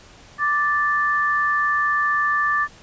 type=tone pair together; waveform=sine; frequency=1174.7 / 1760.1 Hz; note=D6 / A6; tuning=0 / 0 cents; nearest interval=perfect fifth; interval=700 cents; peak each=-20 dBFS; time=0.38-2.68 s; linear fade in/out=50 ms; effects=pink hiss -47 dBFS RMS until 2.82 s + resampled to 16000 Hz